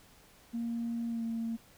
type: tone with pitch glide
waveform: sine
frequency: 233.1 to 228.3 Hz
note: A#3 to A#3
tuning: 0 to -36 cents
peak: -31 dBFS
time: 0.53-1.57 s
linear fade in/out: 20 ms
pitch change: -36 cents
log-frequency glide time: 1.07-1.23 s
effects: tanh soft clip ceiling -28 dBFS + pink hiss -60 dBFS RMS until 1.77 s